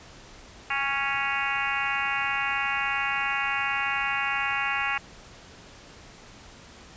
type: harmonic tone with a mistuned harmonic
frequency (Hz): 277.2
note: C#4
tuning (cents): 0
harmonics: 3 / 4 / 5 / 6 / 7 / 8 / 9 / 10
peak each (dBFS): -33 / -33 / -33 / -33 / -33 / -33 / -33 / -33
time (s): 0.7-4.98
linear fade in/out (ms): 5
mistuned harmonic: 3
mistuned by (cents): -24
effects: pink hiss -48 dBFS RMS until 6.96 s + resampled to 16000 Hz

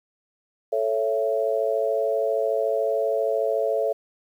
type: chord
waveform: sine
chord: A major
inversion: none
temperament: equal with one note detuned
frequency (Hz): 440 / 554.4 / 667.7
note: A4 / C#5 / E5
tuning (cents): 0 / 0 / +22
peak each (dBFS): -25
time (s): 0.72-3.93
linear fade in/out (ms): 10
effects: 9-bit

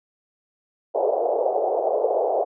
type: band-pass noise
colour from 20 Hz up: white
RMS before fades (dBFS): -22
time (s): 0.94-2.45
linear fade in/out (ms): 20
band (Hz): 410 to 730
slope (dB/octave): 48
effects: none

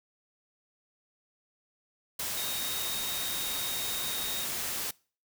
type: tone in noise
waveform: sine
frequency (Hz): 3729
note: A#7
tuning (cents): 0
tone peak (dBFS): -36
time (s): 2.37-4.45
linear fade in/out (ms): 5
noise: white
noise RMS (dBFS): -34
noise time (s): 2.19-4.91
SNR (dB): -5
effects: noise-tail reverb RT60 0.4 s tail -24 dB re dry

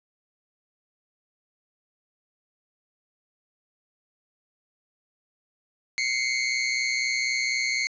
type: tone pair together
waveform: sawtooth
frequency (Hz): 2093 / 2217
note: C7 / C#7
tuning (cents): 0 / 0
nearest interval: minor second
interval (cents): 100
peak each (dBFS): -23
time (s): 5.98-7.87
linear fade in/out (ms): 0
effects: resampled to 16000 Hz + 9-bit

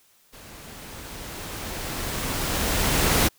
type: noise with level ramp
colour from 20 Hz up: pink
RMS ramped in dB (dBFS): -45 to -19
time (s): 0.32-3.29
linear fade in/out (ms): 20
effects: white hiss -60 dBFS RMS until 3.38 s

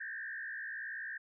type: tone with frequency modulation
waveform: sine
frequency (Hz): 1707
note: G#6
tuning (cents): +47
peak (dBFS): -39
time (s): 0-1.18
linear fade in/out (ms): 10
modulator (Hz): 60.8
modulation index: 2.3
effects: none

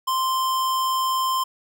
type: tone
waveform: square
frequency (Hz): 1044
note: C6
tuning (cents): -4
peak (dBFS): -21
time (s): 0.07-1.44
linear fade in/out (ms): 10
effects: none

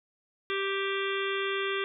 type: harmonic tone with a mistuned harmonic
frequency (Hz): 392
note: G4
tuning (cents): 0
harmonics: 1 / 3 / 4 / 5 / 6 / 7 / 8 / 9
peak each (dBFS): -31 / -36 / -37 / -38 / -39 / -39 / -40 / -41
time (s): 0.5-1.84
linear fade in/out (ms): 0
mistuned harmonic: 8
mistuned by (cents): +55
effects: none

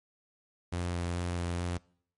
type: tone with vibrato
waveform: sawtooth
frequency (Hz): 87.31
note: F2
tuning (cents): 0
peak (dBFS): -27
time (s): 0.72-1.78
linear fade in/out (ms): 10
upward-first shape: square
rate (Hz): 2.3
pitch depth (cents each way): 12
effects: noise-tail reverb RT60 0.6 s tail -24 dB re dry + MP3 48 kbps

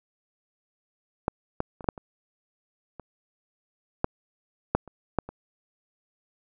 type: clicks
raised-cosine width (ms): 1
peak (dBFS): -9 / -12 / -25 / -25 / -7 / -26 / -25 / -8 / -6 / -30 / -8 / -24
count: 12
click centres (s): 1.281 / 1.604 / 1.808 / 1.843 / 1.888 / 1.978 / 2.997 / 4.044 / 4.75 / 4.877 / 5.187 / 5.29
effects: none

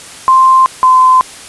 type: tone pair in turn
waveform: sine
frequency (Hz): 1046.5 / 1027.9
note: C6 / C6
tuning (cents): 0 / -31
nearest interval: unison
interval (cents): 31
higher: first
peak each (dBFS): -3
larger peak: neither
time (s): 0.28-0.66 / 0.83-1.21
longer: neither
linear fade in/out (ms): 0
effects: white hiss -31 dBFS RMS until 1.48 s + resampled to 24000 Hz

